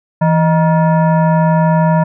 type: tone with frequency modulation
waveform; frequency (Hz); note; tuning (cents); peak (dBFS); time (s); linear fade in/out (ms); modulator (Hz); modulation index
sine; 164.81; E3; 0; -8; 0.21-2.04; 10; 786; 0.88
effects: none